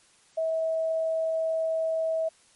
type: tone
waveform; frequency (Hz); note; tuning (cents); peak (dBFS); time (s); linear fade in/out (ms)
sine; 646; E5; -35; -24; 0.37-2.29; 10
effects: white hiss -60 dBFS RMS until 2.55 s + MP3 48 kbps